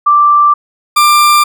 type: tone pair in turn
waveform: sine / 40% pulse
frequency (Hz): 1174.7 / 1188.3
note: D6 / D6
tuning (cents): 0 / +20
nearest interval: unison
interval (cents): 20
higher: second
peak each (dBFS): -4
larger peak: neither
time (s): 0.06-0.54 / 0.96-1.44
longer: neither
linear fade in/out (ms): 10
effects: none